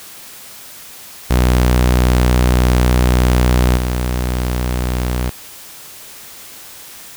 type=tone with level steps; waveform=sawtooth; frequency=61.74 Hz; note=B1; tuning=in tune; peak=-6 / -12 dBFS; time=1.3-5.3 s; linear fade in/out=10 ms; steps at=3.76 s; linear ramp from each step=20 ms; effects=white hiss -36 dBFS RMS until 7.16 s